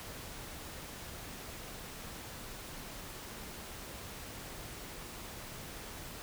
silence, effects pink hiss -46 dBFS RMS until 6.22 s

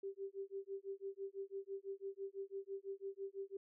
sine tone with tremolo, 392 Hz, G4, in tune, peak -40 dBFS, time 0.03-3.57 s, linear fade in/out 5 ms, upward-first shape sine, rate 6 Hz, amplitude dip 100%, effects none

